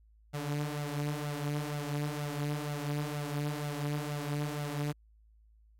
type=tone with flanger; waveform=sawtooth; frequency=146.83 Hz; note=D3; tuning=in tune; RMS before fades=-35 dBFS; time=0.33-4.93 s; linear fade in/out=20 ms; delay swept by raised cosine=1.4 to 7.3 ms; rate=2.1 Hz; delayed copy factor=+0.6; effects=added 54 Hz sine -59 dBFS peak until 5.79 s + AAC 64 kbps

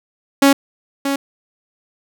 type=tone with echo; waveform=sawtooth; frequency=277.2 Hz; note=C#4; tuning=in tune; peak=-4 dBFS; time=0.42-0.53 s; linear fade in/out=5 ms; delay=630 ms; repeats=1; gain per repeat=-9 dB; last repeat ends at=1.16 s; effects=none

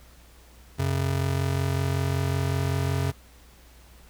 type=tone pair together; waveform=square; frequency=90.73 / 136.1 Hz; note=F#2 / C#3; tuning=-33 / -31 cents; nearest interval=perfect fifth; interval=702 cents; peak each=-27 dBFS; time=0.78-3.12 s; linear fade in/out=20 ms; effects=added 60 Hz sine -51 dBFS peak until 4.09 s + pink hiss -55 dBFS RMS until 4.09 s

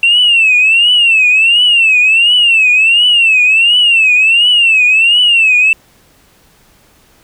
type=tone with vibrato; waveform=sine; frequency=2700 Hz; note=E7; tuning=41 cents sharp; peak=-4 dBFS; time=0.03-5.73 s; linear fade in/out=2 ms; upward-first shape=triangle; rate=1.4 Hz; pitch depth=180 cents each way; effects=tanh soft clip ceiling -1 dBFS + pink hiss -48 dBFS RMS until 7.23 s

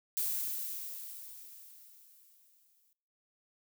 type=noise with exponential decay; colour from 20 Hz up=violet; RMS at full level=-32 dBFS; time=0.17-2.93 s; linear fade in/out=0 ms; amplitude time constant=600 ms; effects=noise-tail reverb RT60 0.8 s tail -24 dB re dry

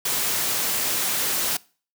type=noise; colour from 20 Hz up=white; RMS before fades=-24 dBFS; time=0.05-1.57 s; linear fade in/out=5 ms; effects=noise-tail reverb RT60 0.4 s tail -23 dB re dry + high-pass 100 Hz 12 dB/octave

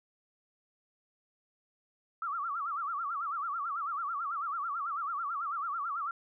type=tone with vibrato; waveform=sine; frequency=1244.5 Hz; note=D#6; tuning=in tune; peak=-32 dBFS; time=2.22-6.11 s; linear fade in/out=2 ms; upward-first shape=sine; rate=9.1 Hz; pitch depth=190 cents each way; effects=none

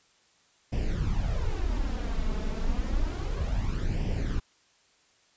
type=noise with flanger; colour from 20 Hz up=brown; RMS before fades=-28 dBFS; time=0.72-4.4 s; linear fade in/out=10 ms; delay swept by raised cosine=0.37 to 4.67 ms; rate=0.3 Hz; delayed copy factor=+0.65; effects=white hiss -64 dBFS RMS until 5.36 s + resampled to 16000 Hz

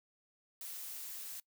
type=noise; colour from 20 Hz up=blue; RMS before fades=-45 dBFS; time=0.61-1.4 s; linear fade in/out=2 ms; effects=noise-tail reverb RT60 0.1 s tail -22 dB re dry

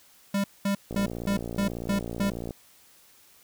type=tone bursts; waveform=square; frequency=199.1 Hz; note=G3; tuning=27 cents sharp; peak=-24 dBFS; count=7; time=0.34-2.3 s; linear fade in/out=5 ms; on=100 ms; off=210 ms
type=click train; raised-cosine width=2 ms; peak=-21 dBFS; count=94; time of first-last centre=0.91-2.508 s; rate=58.2 Hz
effects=white hiss -57 dBFS RMS until 3.43 s

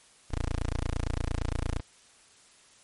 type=tone; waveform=15% pulse; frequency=28.72 Hz; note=A#0; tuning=25 cents flat; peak=-22 dBFS; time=0.3-1.81 s; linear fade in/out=20 ms; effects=white hiss -58 dBFS RMS until 2.83 s + MP3 48 kbps

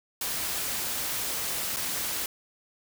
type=noise with dropouts; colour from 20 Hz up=white; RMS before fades=-31 dBFS; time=0.21-2.26 s; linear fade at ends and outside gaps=2 ms; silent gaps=1.763-1.768 s; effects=none

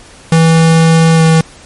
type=tone with pitch glide; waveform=square; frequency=163.2 to 161.51 Hz; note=E3 to E3; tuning=-17 to -35 cents; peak=-5 dBFS; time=0.32-1.41 s; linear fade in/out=2 ms; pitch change=-18 cents; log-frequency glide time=1.15-1.22 s; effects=pink hiss -37 dBFS RMS until 1.65 s + MP3 48 kbps

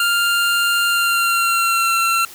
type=tone with pitch glide; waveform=25% pulse; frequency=1396.9 to 1355.6 Hz; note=F6 to E6; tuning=0 to +48 cents; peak=-11 dBFS; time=0-2.25 s; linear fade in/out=2 ms; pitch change=-52 cents; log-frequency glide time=0.87-1.93 s; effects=white hiss -39 dBFS RMS until 2.34 s

